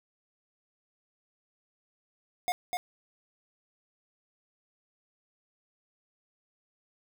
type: tone with echo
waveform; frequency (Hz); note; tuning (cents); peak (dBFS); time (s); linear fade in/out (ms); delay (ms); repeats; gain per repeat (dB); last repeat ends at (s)
square; 718; F5; +48; -27; 2.48-2.52; 0; 250; 1; -3; 2.77
effects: none